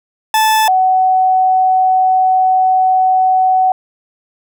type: tone pair in turn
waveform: 40% pulse / sine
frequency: 873 / 749.1 Hz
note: A5 / F#5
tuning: -14 / +21 cents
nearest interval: minor third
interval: 265 cents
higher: first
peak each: -8 dBFS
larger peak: neither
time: 0.34-0.68 / 0.68-3.72 s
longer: second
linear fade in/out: 2 ms
effects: none